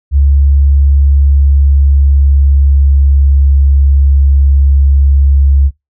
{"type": "tone with pitch glide", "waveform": "sine", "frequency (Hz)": [70, 69.2], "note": ["C#2", "C#2"], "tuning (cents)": [18, -2], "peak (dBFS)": -4, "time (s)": [0.11, 5.71], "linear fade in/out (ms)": 50, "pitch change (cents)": -20, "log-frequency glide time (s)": [0.69, 3.57], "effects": ["noise-tail reverb RT60 0.2 s tail -24 dB re dry"]}